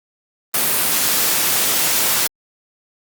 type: high-pass noise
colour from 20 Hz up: white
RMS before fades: -17 dBFS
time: 0.54-2.27 s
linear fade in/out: 2 ms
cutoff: 130 Hz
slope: 12 dB/octave
effects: Opus 32 kbps